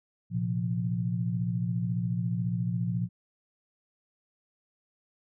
sine chord, Bb suspended second, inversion none, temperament equal, 116.54 / 130.81 / 174.61 Hz, Bb2 / C3 / F3, 0 / 0 / 0 cents, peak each -30 / -35 / -30 dBFS, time 0.3-3.09 s, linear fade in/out 50 ms, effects none

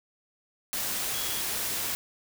sine tone in noise, 3322 Hz, G#7, in tune, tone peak -39 dBFS, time 1.14-1.41 s, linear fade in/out 0 ms, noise white, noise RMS -31 dBFS, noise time 0.73-1.95 s, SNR -11 dB, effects none

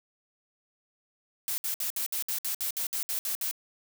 blue noise bursts, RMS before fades -31 dBFS, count 13, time 1.48-3.512 s, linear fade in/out 0 ms, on 100 ms, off 61 ms, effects none

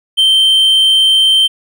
triangle tone, 3122 Hz, G7, 8 cents flat, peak -5 dBFS, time 0.17-1.48 s, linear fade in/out 20 ms, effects none

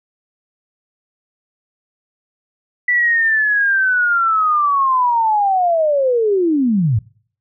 sine linear sweep, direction down, 1975.5 to 97.2 Hz, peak -12 dBFS, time 2.88-6.99 s, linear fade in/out 5 ms, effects noise-tail reverb RT60 0.5 s tail -23 dB re dry

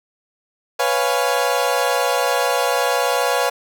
30% pulse chord, C# dominant seventh, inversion third, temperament equal, 493.9 / 554.4 / 698.5 / 830.6 Hz, B4 / C#5 / E#5 / G#5, 0 / 0 / 0 / 0 cents, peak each -19 / -19 / -20 / -21 dBFS, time 0.79-3.5 s, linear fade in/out 10 ms, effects none

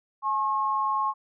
sine tone pair together, 851.6 / 1081 Hz, G#5 / C#6, +43 / -44 cents, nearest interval major third, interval 413 cents, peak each -29 / -24 dBFS, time 0.22-1.14 s, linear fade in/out 50 ms, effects none

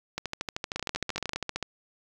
two click trains, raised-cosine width 0.2 ms, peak -13 / -14 dBFS, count 14 / 16, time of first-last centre 0.76-1.627 / 0.18-1.334 s, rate 15 / 13 Hz, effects 8-bit

